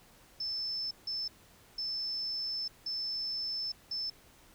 sine tone bursts at uneven times, 5274 Hz, E8, in tune, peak -33 dBFS, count 5, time 0.4-0.91 / 1.07-1.28 / 1.78-2.68 / 2.86-3.72 / 3.91-4.1 s, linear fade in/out 5 ms, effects pink hiss -60 dBFS RMS until 4.54 s

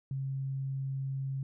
sine tone, 135.1 Hz, C#3, 44 cents flat, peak -32 dBFS, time 0.11-1.43 s, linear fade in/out 2 ms, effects none

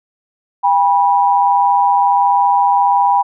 sine tone pair together, 802 / 976.6 Hz, G5 / B5, +39 / -20 cents, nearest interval minor third, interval 341 cents, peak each -12 dBFS, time 0.63-3.23 s, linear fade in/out 20 ms, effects none

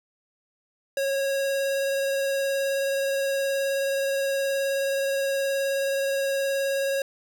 square tone with vibrato, 548 Hz, C#5, 20 cents flat, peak -24 dBFS, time 0.97-7.02 s, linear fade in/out 2 ms, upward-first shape triangle, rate 19 Hz, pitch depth 14 cents each way, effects none

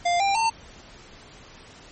square tone with pitch steps, 698.5 / 793.1 / 900.6 Hz, F5 / G5 / A5, 0 / +20 / +40 cents, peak -20 dBFS, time 0.05-0.5 s, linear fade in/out 10 ms, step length 150 ms, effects pink hiss -47 dBFS RMS until 1.91 s + MP3 32 kbps

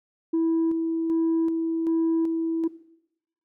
sine tone with tremolo, 327.7 Hz, E4, 10 cents flat, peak -18 dBFS, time 0.33-2.68 s, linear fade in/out 10 ms, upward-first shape square, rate 1.3 Hz, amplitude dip 40%, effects noise-tail reverb RT60 0.8 s tail -19 dB re dry + tanh soft clip ceiling -18 dBFS

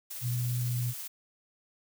blue noise with tremolo, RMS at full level -39 dBFS, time 0.1-1.08 s, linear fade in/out 10 ms, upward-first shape triangle, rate 18 Hz, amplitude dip 25%
sine tone, 122.1 Hz, B2, 19 cents flat, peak -28 dBFS, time 0.21-0.94 s, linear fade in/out 50 ms
effects none

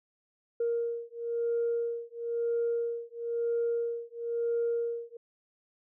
sine beating tone pair, 467.7 / 468.7 Hz, A#4 / A#4, +6 / +9 cents, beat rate 1 Hz, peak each -31 dBFS, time 0.6-5.17 s, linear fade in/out 5 ms, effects tanh soft clip ceiling -22 dBFS

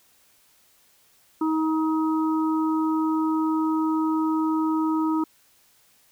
harmonic tone, 316.3 Hz, D#4, 29 cents sharp, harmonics 1 / 3 / 4, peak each -21 / -30 / -32 dBFS, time 1.41-5.24 s, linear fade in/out 5 ms, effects white hiss -60 dBFS RMS until 6.11 s

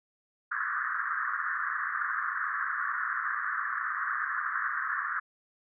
white band-pass noise, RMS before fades -32 dBFS, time 0.51-5.2 s, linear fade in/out 10 ms, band 1100 to 1800 Hz, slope 96 dB/octave, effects none

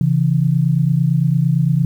sine tone pair together, 135.95 / 164.81 Hz, C#3 / E3, -33 / 0 cents, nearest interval minor third, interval 333 cents, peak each -15 dBFS, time 0.01-1.85 s, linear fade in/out 2 ms, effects 8-bit

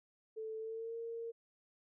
sine tone with pitch glide, 440 to 460.8 Hz, A4 to A#4, 0 to -20 cents, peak -40 dBFS, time 0.36-1.32 s, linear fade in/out 20 ms, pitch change +80 cents, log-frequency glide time 0.58-0.96 s, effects none

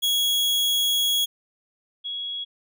40% pulse / sine tone pair in turn, 3332 / 3332 Hz, G#7 / G#7, +5 / +5 cents, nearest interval unison, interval 0 cents, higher neither, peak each -19 / -28 dBFS, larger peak first, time 0.02-1.26 / 2.04-2.45 s, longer first, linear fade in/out 20 ms, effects none

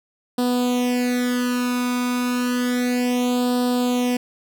sawtooth tone with flanger, 246.9 Hz, B3, in tune, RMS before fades -21 dBFS, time 0.38-4.17 s, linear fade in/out 5 ms, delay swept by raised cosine 0.23 to 0.82 ms, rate 0.31 Hz, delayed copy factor +0.9, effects none

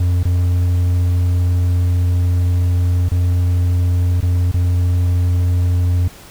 triangle tone with dropouts, 88.7 Hz, F2, 27 cents sharp, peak -10 dBFS, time 0-6.08 s, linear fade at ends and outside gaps 5 ms, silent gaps 0.232-0.251 / 3.088-3.115 / 4.206-4.226 / 4.516-4.54 s, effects pink hiss -40 dBFS RMS until 6.3 s

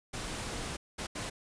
pink noise bursts at uneven times, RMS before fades -38 dBFS, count 3, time 0.13-0.77 / 0.98-1.07 / 1.15-1.3 s, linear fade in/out 10 ms, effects resampled to 22050 Hz

